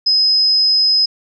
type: tone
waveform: sine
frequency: 5070 Hz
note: D#8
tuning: 32 cents sharp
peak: -10 dBFS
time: 0.06-1.06 s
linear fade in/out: 10 ms
effects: none